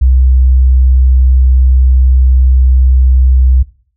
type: tone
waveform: sine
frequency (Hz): 64.1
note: C2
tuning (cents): -35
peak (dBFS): -4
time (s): 0.01-3.63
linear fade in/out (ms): 10
effects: noise-tail reverb RT60 0.5 s tail -19 dB re dry